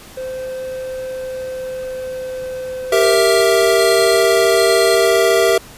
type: tone with pitch glide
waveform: triangle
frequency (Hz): 518 to 513.5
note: C5 to C5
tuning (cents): -17 to -33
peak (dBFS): -21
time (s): 0.17-3.15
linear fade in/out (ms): 5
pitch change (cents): -16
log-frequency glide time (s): 1.06-2.72
type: chord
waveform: square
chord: E diminished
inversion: first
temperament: equal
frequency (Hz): 392 / 466.2 / 659.3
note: G4 / Bb4 / E5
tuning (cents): 0 / 0 / 0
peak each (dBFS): -16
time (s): 2.92-5.58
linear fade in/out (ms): 5
type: tone with tremolo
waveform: 30% pulse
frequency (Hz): 4186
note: C8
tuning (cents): 0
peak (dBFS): -20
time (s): 3.03-5.09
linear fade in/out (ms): 5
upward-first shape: square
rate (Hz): 1.3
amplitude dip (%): 50
effects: pink hiss -39 dBFS RMS until 5.77 s + resampled to 32000 Hz